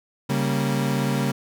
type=chord; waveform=35% pulse; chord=G diminished; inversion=second; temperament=equal; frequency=138.59 / 196 / 233.1 Hz; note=Db3 / G3 / Bb3; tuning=0 / 0 / 0 cents; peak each=-22 / -25 / -25 dBFS; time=0.29-1.32 s; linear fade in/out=10 ms; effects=none